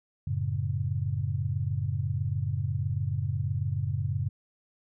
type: chord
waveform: sine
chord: F# minor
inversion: none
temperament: just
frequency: 92.5 / 111 / 138.75 Hz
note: F#2 / A2 / C#3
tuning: 0 / +16 / +2 cents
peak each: -31 dBFS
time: 0.27-4.29 s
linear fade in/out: 5 ms
effects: none